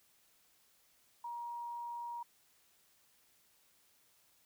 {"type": "tone", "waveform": "sine", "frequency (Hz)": 948, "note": "A#5", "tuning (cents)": 29, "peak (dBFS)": -40, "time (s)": [1.24, 2.23], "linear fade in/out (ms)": 5, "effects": ["white hiss -70 dBFS RMS until 4.45 s"]}